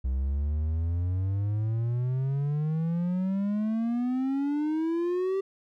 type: exponential sweep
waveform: triangle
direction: up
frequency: 63.2 to 392 Hz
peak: -23 dBFS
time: 0.04-5.41 s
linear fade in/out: 10 ms
effects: none